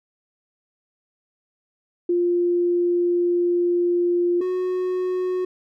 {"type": "tone pair in turn", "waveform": ["sine", "triangle"], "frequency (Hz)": [350, 366.5], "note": ["F4", "F#4"], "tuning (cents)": [4, -16], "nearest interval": "minor second", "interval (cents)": 80, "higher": "second", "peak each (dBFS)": [-17, -19], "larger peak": "first", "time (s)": [[2.09, 4.41], [4.41, 5.45]], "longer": "first", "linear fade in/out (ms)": 5, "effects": []}